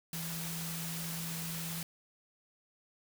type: tone in noise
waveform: sine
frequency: 165.6 Hz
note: E3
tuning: 8 cents sharp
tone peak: -40 dBFS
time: 0.13-1.83 s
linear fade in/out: 2 ms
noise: white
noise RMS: -41 dBFS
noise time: 0.13-1.83 s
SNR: -2 dB
effects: none